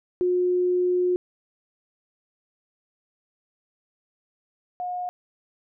sine tone pair in turn, 360 / 720 Hz, F#4 / F#5, -47 / -47 cents, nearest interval octave, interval 1200 cents, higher second, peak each -19 / -27 dBFS, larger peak first, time 0.21-1.16 / 4.8-5.09 s, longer first, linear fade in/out 0 ms, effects none

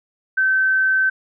sine tone, 1540 Hz, G6, 31 cents flat, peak -14 dBFS, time 0.37-1.1 s, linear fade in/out 10 ms, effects none

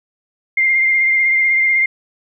sine tone with vibrato, 2107 Hz, C7, 12 cents sharp, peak -11 dBFS, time 0.57-1.86 s, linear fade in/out 5 ms, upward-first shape sine, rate 16 Hz, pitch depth 23 cents each way, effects none

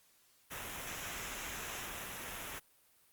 pink noise with comb filter, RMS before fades -43 dBFS, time 0.5-2.6 s, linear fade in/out 20 ms, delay 0.22 ms, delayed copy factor -0.6, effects white hiss -68 dBFS RMS until 3.12 s + Opus 48 kbps

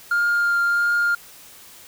triangle tone with vibrato, 1405 Hz, F6, 10 cents sharp, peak -14 dBFS, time 0.11-1.15 s, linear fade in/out 5 ms, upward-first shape triangle, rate 1.5 Hz, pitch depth 12 cents each way, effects tanh soft clip ceiling -12 dBFS + white hiss -45 dBFS RMS until 1.87 s

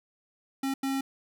square tone bursts at uneven times, 270 Hz, C#4, 45 cents flat, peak -28 dBFS, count 2, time 0.63-0.74 / 0.83-1.01 s, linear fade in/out 5 ms, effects none

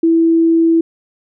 sine tone, 329.6 Hz, E4, in tune, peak -8 dBFS, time 0.03-0.81 s, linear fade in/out 5 ms, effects none

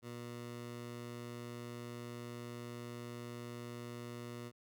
15% pulse tone, 120 Hz, B2, 49 cents flat, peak -38 dBFS, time 0.02-4.52 s, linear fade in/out 50 ms, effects none

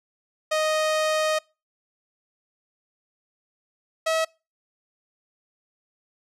sawtooth tone pair in turn, 622.3 / 644.2 Hz, D#5 / E5, 0 / -40 cents, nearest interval minor second, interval 60 cents, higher second, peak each -17 dBFS, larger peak neither, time 0.51-1.39 / 4.06-4.25 s, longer first, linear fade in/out 10 ms, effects noise-tail reverb RT60 0.3 s tail -26 dB re dry + low-pass 9000 Hz 12 dB/octave

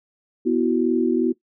sine tone cluster, 247.4 / 329.2 / 372 Hz, B3 / E4 / F#4, +3 / -2 / +9 cents, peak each -21 dBFS, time 0.45-1.33 s, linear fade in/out 20 ms, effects noise-tail reverb RT60 0.1 s tail -17 dB re dry

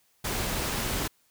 pink noise, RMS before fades -30 dBFS, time 0.24-1.08 s, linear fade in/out 10 ms, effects white hiss -67 dBFS RMS until 1.3 s

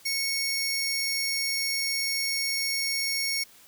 sawtooth tone pair together, 2201 / 5546 Hz, C#7 / F8, -13 / -13 cents, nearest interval octave + major third, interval 1600 cents, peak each -26 dBFS, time 0.05-3.44 s, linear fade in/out 10 ms, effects white hiss -54 dBFS RMS until 3.67 s

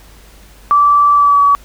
sine tone with pitch glide, 1161 to 1138.4 Hz, D6 to C#6, -20 to +46 cents, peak -6 dBFS, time 0.71-1.55 s, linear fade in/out 0 ms, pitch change -34 cents, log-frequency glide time 1.14-1.42 s, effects added 50 Hz sine -40 dBFS peak until 1.64 s + pink hiss -44 dBFS RMS until 1.64 s

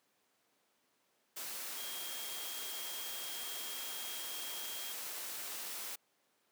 sine tone in noise, 3242 Hz, G#7, 42 cents flat, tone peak -47 dBFS, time 1.77-4.93 s, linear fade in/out 10 ms, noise white, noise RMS -43 dBFS, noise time 1.36-5.96 s, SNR -7 dB, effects pink hiss -75 dBFS RMS until 6.51 s + high-pass 300 Hz 12 dB/octave

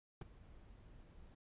brown noise with ADSR envelope, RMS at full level -41 dBFS, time 0.21-1.35 s, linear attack 4 ms, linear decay 17 ms, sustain -18 dB, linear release 7 ms, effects resampled to 8000 Hz

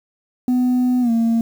sine tone with pitch glide, 250 to 229.3 Hz, B3 to A#3, +21 to -28 cents, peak -11 dBFS, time 0.48-1.41 s, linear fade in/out 2 ms, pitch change -149 cents, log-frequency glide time 1.01-1.11 s, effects tanh soft clip ceiling -13 dBFS + 7-bit

